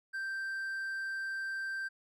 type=tone; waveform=triangle; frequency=1568 Hz; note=G6; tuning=in tune; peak=-33 dBFS; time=0.13-1.89 s; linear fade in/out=20 ms; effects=none